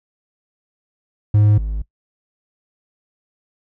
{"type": "tone pair in turn", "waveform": "triangle", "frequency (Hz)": [104.9, 52.45], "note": ["G#2", "G#1"], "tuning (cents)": [18, 18], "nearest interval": "octave", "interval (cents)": 1200, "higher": "first", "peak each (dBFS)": [-8, -18], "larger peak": "first", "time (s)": [[1.34, 1.58], [1.58, 1.82]], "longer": "neither", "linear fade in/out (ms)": 5, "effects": ["noise-tail reverb RT60 0.1 s tail -19 dB re dry"]}